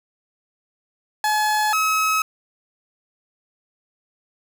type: tone pair in turn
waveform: 30% pulse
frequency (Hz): 852 / 1282.8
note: G#5 / E6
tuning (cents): +44 / -48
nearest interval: perfect fifth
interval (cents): 708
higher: second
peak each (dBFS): -15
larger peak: neither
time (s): 1.24-1.73 / 1.73-2.22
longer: neither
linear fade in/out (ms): 2
effects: none